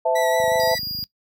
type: chord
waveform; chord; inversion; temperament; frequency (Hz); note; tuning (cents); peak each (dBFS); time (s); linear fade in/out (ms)
sine; A minor; first; equal with one note detuned; 511.3 / 659.3 / 880; C5 / E5 / A5; -40 / 0 / 0; -22 / -19 / -23; 0.05-0.75; 10
type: tone with vibrato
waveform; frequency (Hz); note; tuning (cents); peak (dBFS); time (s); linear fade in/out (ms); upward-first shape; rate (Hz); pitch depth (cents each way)
sawtooth; 1947; B6; -25; -23; 0.15-0.79; 10; sine; 5.5; 23
type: click train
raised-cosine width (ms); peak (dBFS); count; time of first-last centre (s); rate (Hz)
5; -25; 17; 0.4-1.027; 25.5
type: tone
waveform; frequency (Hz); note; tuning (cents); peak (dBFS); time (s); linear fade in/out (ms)
square; 4842; D#8; -48; -26; 0.6-1.04; 0
effects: noise-tail reverb RT60 0.1 s tail -20 dB re dry + high-pass 80 Hz 12 dB/octave